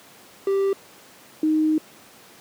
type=tone pair in turn; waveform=triangle / sine; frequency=392 / 311.1 Hz; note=G4 / D#4; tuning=0 / 0 cents; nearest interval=major third; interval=400 cents; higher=first; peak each=-16 dBFS; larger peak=neither; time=0.47-0.73 / 1.43-1.78 s; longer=second; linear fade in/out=2 ms; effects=pink hiss -48 dBFS RMS until 2.4 s + high-pass 200 Hz 12 dB/octave